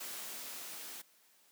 white noise with level ramp, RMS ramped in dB -43 to -47 dBFS, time 0-1.02 s, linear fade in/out 10 ms, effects white hiss -67 dBFS RMS until 1.51 s + high-pass 200 Hz 12 dB/octave

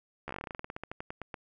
slowing click train, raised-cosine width 0.5 ms, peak -23 dBFS, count 22, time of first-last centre 0.28-1.342 s, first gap 13 ms, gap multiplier 1.12, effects none

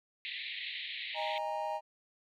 pink band-pass noise, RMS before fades -41 dBFS, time 0.25-1.38 s, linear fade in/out 0 ms, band 1900 to 4100 Hz, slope 96 dB/octave
triangle chord, D# suspended fourth, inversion none, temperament equal with one note detuned, 622.3 / 814.9 / 932.3 Hz, D#5 / G#5 / A#5, 0 / -33 / 0 cents, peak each -36 / -36 / -36 dBFS, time 1.14-1.81 s, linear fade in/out 50 ms
effects none

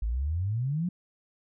sine exponential sweep, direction up, 51.2 to 185 Hz, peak -26 dBFS, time 0.02-0.89 s, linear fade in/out 5 ms, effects none

